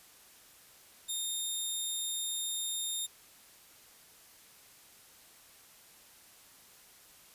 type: tone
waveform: 15% pulse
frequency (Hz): 3667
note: A#7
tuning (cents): -29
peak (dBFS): -26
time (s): 1.08-3.07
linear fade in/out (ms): 20
effects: white hiss -58 dBFS RMS until 7.34 s + resampled to 32000 Hz